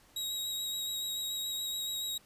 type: tone with vibrato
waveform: sawtooth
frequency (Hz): 3814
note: A#7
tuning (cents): +39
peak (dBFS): -31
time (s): 0.16-2.18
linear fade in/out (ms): 5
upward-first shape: sine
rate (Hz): 7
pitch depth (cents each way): 13
effects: pink hiss -62 dBFS RMS until 2.25 s + resampled to 32000 Hz